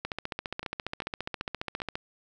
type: two click trains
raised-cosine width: 0.3 ms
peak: -16 / -22 dBFS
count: 29 / 4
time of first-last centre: 0.05-1.955 / 0.63-1.802 s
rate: 14.7 / 2.56 Hz
effects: none